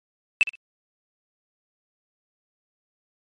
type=tone with echo; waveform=sine; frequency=2637 Hz; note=E7; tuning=in tune; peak=-11 dBFS; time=0.41-0.43 s; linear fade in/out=0 ms; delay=62 ms; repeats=2; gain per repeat=-14 dB; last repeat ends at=0.554 s; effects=tanh soft clip ceiling -10 dBFS + MP3 48 kbps